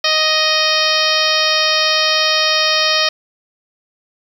harmonic tone with a mistuned harmonic, 623 Hz, D#5, 2 cents sharp, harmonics 1 / 2 / 3 / 4 / 5 / 6 / 7 / 8 / 9, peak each -21 / -21 / -21 / -21 / -21 / -21 / -21 / -21 / -21 dBFS, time 0.04-3.09 s, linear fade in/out 5 ms, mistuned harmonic 9, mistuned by -16 cents, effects 7-bit

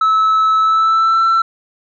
sine tone with pitch glide, 1301 to 1340.7 Hz, E6 to E6, -23 to +29 cents, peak -7 dBFS, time 0.01-1.42 s, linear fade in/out 5 ms, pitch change +52 cents, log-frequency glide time 0.58-1.24 s, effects tanh soft clip ceiling -9 dBFS

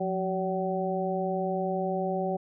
harmonic tone with a mistuned harmonic, 189.5 Hz, F#3, 42 cents sharp, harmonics 1 / 2 / 3 / 4, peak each -32 / -32 / -32 / -32 dBFS, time 0-2.37 s, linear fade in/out 10 ms, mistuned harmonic 1, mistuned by -89 cents, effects none

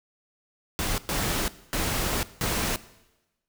pink noise bursts at uneven times, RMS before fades -27 dBFS, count 4, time 0.79-0.98 / 1.09-1.48 / 1.73-2.23 / 2.41-2.76 s, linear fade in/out 0 ms, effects noise-tail reverb RT60 1.0 s tail -18 dB re dry

